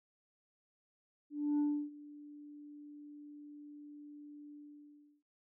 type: tone with ADSR envelope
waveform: sine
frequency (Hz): 293.7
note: D4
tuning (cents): 0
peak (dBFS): -26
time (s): 1.3-5.23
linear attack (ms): 290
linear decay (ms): 310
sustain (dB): -23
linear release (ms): 700
effects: tanh soft clip ceiling -28 dBFS